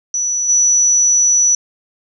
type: tone with level steps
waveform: sine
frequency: 5920 Hz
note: F#8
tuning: in tune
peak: -15 / -9 dBFS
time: 0.14-1.55 s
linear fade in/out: 2 ms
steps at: 0.48 s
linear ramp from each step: 20 ms
effects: none